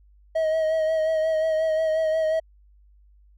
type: tone with vibrato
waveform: triangle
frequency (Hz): 635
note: D#5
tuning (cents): +35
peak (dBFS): -18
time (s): 0.35-2.4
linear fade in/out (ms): 10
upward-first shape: sine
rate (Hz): 5.6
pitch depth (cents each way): 29
effects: added 50 Hz sine -52 dBFS peak until 3.37 s